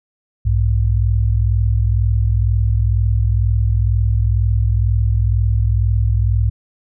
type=tone pair together; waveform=sine; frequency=61.74 / 103.83 Hz; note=B1 / G#2; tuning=0 / 0 cents; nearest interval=major sixth; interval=900 cents; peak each=-15 dBFS; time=0.45-6.5 s; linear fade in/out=10 ms; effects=none